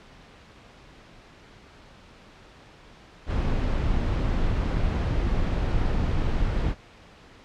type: noise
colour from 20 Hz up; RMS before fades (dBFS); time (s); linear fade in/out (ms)
brown; -24; 3.26-6.75; 50
effects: pink hiss -50 dBFS RMS until 7.44 s + low-pass 4000 Hz 12 dB/octave